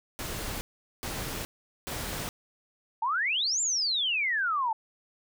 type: noise bursts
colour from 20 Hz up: pink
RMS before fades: -35 dBFS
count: 3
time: 0.19-2.29 s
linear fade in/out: 0 ms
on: 420 ms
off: 420 ms
type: exponential two-way sweep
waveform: sine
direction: up then down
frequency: 858 to 7459 to 858 Hz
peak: -25 dBFS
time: 3.02-4.73 s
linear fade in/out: 5 ms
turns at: 3.61 s
effects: none